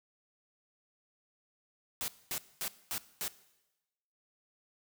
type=noise bursts; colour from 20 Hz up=white; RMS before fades=-36 dBFS; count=5; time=2.01-3.28 s; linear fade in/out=0 ms; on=70 ms; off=230 ms; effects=noise-tail reverb RT60 1.0 s tail -18 dB re dry